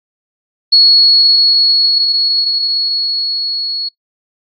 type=tone with level ramp; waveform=sine; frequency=4353 Hz; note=C#8; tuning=32 cents flat; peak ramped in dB=-3 to -16 dBFS; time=0.72-3.89 s; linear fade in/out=10 ms; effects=noise-tail reverb RT60 0.1 s tail -20 dB re dry + AAC 48 kbps